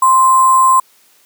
sine tone with sample-and-hold, 1046.5 Hz, C6, in tune, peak -6 dBFS, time 0.02-0.8 s, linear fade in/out 5 ms, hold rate 8820 Hz, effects white hiss -51 dBFS RMS until 1.25 s + high-pass 200 Hz 12 dB/octave

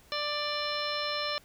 harmonic tone, 590 Hz, D5, 8 cents sharp, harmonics 1 / 2 / 3 / 4 / 5 / 6 / 7 / 9, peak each -36 / -36 / -40 / -40 / -40 / -40 / -37 / -39 dBFS, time 0.12-1.38 s, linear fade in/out 0 ms, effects pink hiss -59 dBFS RMS until 1.44 s

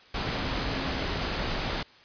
sine tone in noise, 264.7 Hz, C4, 20 cents sharp, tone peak -39 dBFS, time 0.33-1.04 s, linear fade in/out 5 ms, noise pink, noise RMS -30 dBFS, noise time 0.14-1.83 s, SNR -12 dB, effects white hiss -54 dBFS RMS until 2.04 s + resampled to 11025 Hz

